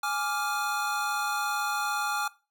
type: chord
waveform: square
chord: D diminished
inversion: second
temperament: equal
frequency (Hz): 830.6 / 1174.7 / 1396.9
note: Ab5 / D6 / F6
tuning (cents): 0 / 0 / 0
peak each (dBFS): -32 / -34 / -32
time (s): 0.03-2.28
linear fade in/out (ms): 5
effects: noise-tail reverb RT60 0.3 s tail -19 dB re dry